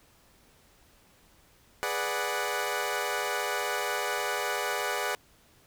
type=chord; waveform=15% pulse; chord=G# half-diminished seventh; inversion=none; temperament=equal with one note detuned; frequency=415.3 / 491.6 / 587.3 / 740 Hz; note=G#4 / B4 / D5 / F#5; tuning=0 / -8 / 0 / 0 cents; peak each=-28 dBFS; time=1.83-5.15 s; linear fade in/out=0 ms; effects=pink hiss -61 dBFS RMS until 5.66 s